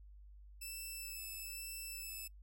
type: tone with vibrato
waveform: 5% pulse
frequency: 2637 Hz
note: E7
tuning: in tune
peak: -36 dBFS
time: 0.61-2.28 s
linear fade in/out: 10 ms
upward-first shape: sine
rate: 1.1 Hz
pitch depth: 15 cents each way
effects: noise-tail reverb RT60 0.1 s tail -23 dB re dry + added 50 Hz sine -54 dBFS peak until 2.42 s